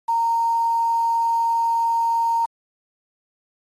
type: tone with quantisation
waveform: sine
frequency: 923 Hz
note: A#5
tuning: 17 cents flat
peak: -17 dBFS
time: 0.08-2.46 s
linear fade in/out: 10 ms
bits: 7
effects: AAC 32 kbps